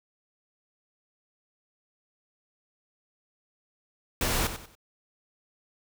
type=noise with echo; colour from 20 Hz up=pink; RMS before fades=-27 dBFS; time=4.21-4.47 s; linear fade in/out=2 ms; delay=94 ms; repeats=3; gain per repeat=-10 dB; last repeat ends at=4.752 s; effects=none